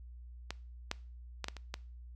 clicks, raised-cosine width 0.2 ms, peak -20 / -16 / -19 / -19 / -28 / -20 dBFS, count 6, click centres 0.506 / 0.914 / 1.443 / 1.484 / 1.567 / 1.741 s, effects noise-tail reverb RT60 0.4 s tail -22 dB re dry + added 60 Hz sine -47 dBFS peak until 2.15 s

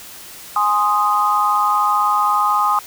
sine chord, Ab major, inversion none, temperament equal, 830.6 / 1046.5 / 1244.5 Hz, Ab5 / C6 / Eb6, 0 / 0 / 0 cents, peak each -19 / -19 / -16 dBFS, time 0.56-2.79 s, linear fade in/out 2 ms, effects white hiss -37 dBFS RMS until 2.86 s

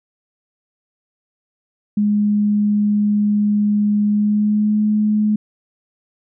sine tone with pitch glide, 207.7 to 211.9 Hz, G#3 to G#3, 0 to +35 cents, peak -13 dBFS, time 1.97-5.36 s, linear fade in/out 5 ms, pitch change +35 cents, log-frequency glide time 4.06-4.81 s, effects none

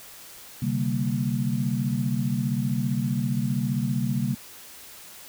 sine tone cluster, 130.6 / 145.8 / 191.6 / 229 Hz, C3 / D3 / G3 / A#3, -3 / -12 / -39 / -31 cents, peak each -27 / -30 / -29 / -28 dBFS, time 0.62-4.35 s, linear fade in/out 5 ms, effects white hiss -45 dBFS RMS until 5.28 s

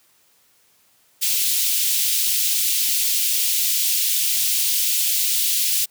white high-pass noise, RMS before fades -20 dBFS, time 1.21-5.86 s, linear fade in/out 20 ms, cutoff 2700 Hz, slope 24 dB/octave, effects white hiss -59 dBFS RMS until 5.9 s + high-pass 60 Hz 12 dB/octave

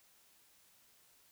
silence, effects white hiss -67 dBFS RMS until 1.31 s

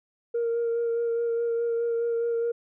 sine tone with vibrato, 466.2 Hz, A#4, in tune, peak -22 dBFS, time 0.34-2.52 s, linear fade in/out 10 ms, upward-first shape sine, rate 4.8 Hz, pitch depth 16 cents each way, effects tanh soft clip ceiling -21 dBFS

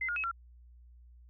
sine tone with pitch steps, 2063 / 1424 / 2566 / 1366 Hz, C7 / F6 / E7 / F6, -25 / +33 / -47 / -39 cents, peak -31 dBFS, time 0.01-0.314 s, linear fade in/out 5 ms, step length 76 ms, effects added 60 Hz sine -53 dBFS peak until 1.29 s

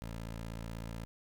15% pulse tone, 56.2 Hz, A1, 37 cents sharp, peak -34 dBFS, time 0.02-1.05 s, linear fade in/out 0 ms, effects none

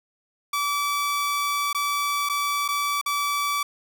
sawtooth tone with dropouts, 1153 Hz, D6, 32 cents flat, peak -19 dBFS, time 0.53-3.63 s, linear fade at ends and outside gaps 5 ms, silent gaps 1.73-1.747 / 2.29-2.296 / 2.68-2.686 / 3.014-3.06 s, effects none

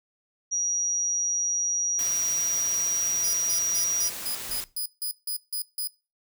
sine tone, 5760 Hz, F#8, 47 cents flat, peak -23 dBFS, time 0.51-4.09 s, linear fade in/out 20 ms
white noise, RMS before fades -36 dBFS, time 1.99-4.64 s, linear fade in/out 0 ms
5% pulse tone bursts, 4978 Hz, D#8, in tune, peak -21 dBFS, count 11, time 3.24-5.874 s, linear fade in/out 2 ms, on 94 ms, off 160 ms
brown noise with exponential decay, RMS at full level -38 dBFS, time 4.49-4.79 s, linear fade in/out 5 ms, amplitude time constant 64 ms
effects noise-tail reverb RT60 0.3 s tail -21 dB re dry

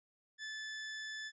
sawtooth tone, 1741 Hz, A6, 19 cents flat, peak -38 dBFS, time 0.38-1.32 s, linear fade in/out 50 ms, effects resampled to 16000 Hz

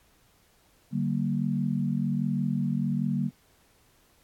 sine chord, G minor, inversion second, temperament equal with one note detuned, 146.83 / 191.85 / 233.1 Hz, D3 / G3 / Bb3, 0 / -37 / 0 cents, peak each -29 dBFS, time 0.91-3.31 s, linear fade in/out 50 ms, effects pink hiss -63 dBFS RMS until 4.23 s + AAC 64 kbps

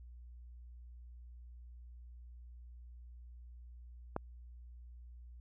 click, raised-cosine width 1 ms, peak -21 dBFS, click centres 4.164 s, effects added 60 Hz sine -50 dBFS peak until 5.4 s

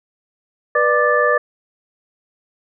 sine tone cluster, 488.6 / 595 / 1184 / 1750 Hz, B4 / D5 / D6 / A6, -19 / +22 / +14 / -10 cents, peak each -18 dBFS, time 0.75-1.38 s, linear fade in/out 5 ms, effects none

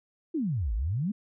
sine exponential two-way sweep, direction down then up, 353.7 to 49 to 225.1 Hz, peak -26 dBFS, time 0.34-1.12 s, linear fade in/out 10 ms, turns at 0.74 s, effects none

